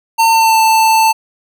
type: tone with pitch glide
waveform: square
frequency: 906 to 887.4 Hz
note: A#5 to A5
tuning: -50 to +14 cents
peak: -8 dBFS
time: 0.18-1.13 s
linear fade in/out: 20 ms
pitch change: -36 cents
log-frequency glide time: 0.28-0.59 s
effects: none